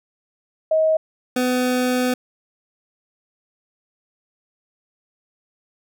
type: tone pair in turn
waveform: sine / 25% pulse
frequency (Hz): 633 / 251.2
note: D#5 / B3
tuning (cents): +30 / +30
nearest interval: octave + major third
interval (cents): 1600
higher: first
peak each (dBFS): -14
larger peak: neither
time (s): 0.71-0.97 / 1.36-2.14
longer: second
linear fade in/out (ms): 5
effects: none